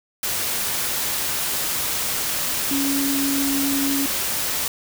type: tone in noise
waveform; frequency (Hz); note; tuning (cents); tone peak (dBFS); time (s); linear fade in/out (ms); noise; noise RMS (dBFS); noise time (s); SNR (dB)
sine; 277.2; C#4; 0; -21; 2.71-4.06; 2; white; -24; 0.23-4.68; 0
effects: none